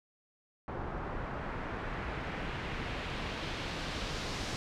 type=noise with low-pass filter sweep; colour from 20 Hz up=pink; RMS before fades=-38 dBFS; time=0.68-4.56 s; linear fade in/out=0 ms; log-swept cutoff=1100 to 5400 Hz; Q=1.2; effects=none